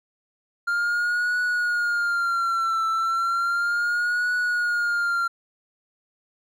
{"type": "tone with vibrato", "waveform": "triangle", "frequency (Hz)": 1396.9, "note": "F6", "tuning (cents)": 0, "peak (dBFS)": -19, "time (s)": [0.67, 5.28], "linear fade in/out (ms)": 10, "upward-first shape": "triangle", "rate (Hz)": 0.34, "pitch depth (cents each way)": 90, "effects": []}